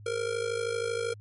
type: tone with amplitude modulation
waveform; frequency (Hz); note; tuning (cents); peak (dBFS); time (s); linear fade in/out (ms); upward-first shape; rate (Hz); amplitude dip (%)
square; 466.2; A#4; 0; -26; 0.06-1.14; 5; sine; 52.8; 75
effects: added 104 Hz sine -45 dBFS peak until 1.2 s + MP3 48 kbps